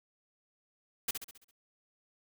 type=noise with echo; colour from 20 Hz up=white; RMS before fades=-32 dBFS; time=1.08-1.11 s; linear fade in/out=5 ms; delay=67 ms; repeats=6; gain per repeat=-6 dB; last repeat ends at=1.512 s; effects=none